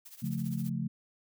blue noise with tremolo, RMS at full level -47 dBFS, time 0.05-0.7 s, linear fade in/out 10 ms, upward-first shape triangle, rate 15 Hz, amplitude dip 85%
sine chord, Db augmented, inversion none, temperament equal with one note detuned, 138.59 / 174.61 / 219.4 Hz, Db3 / F3 / A3, 0 / 0 / -5 cents, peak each -35 dBFS, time 0.22-0.88 s, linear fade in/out 10 ms
effects none

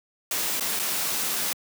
white noise with dropouts, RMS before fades -27 dBFS, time 0.31-1.53 s, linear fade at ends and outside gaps 2 ms, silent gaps 0.598-0.607 / 0.792-0.796 s, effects high-pass 150 Hz 12 dB/octave

